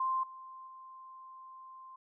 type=tone with level steps; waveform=sine; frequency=1046.5 Hz; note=C6; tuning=in tune; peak=-29 / -46 / -48 dBFS; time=0-1.96 s; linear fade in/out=5 ms; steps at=0.23 / 0.67 s; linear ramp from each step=5 ms; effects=none